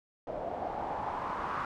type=noise with low-pass filter sweep; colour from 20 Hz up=white; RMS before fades=-36 dBFS; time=0.27-1.65 s; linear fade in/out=2 ms; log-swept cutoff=610 to 1200 Hz; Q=3.9; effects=none